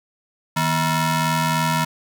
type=ring-modulated tone; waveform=sawtooth; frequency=399.1 Hz; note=G4; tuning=31 cents sharp; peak=-11 dBFS; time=0.56-1.85 s; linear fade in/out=10 ms; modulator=557 Hz; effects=none